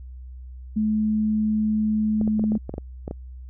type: tone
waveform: sine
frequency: 215 Hz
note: A3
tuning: 40 cents flat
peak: -19 dBFS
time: 0.76-2.58 s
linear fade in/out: 10 ms
type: clicks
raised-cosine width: 2 ms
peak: -17 dBFS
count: 11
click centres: 2.213 / 2.277 / 2.395 / 2.44 / 2.52 / 2.553 / 2.694 / 2.74 / 2.781 / 3.079 / 3.111 s
effects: added 63 Hz sine -36 dBFS peak until 3.49 s